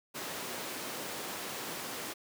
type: high-pass noise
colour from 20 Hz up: pink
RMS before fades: -40 dBFS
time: 0.14-2.14 s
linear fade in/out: 20 ms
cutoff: 250 Hz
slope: 12 dB/octave
effects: none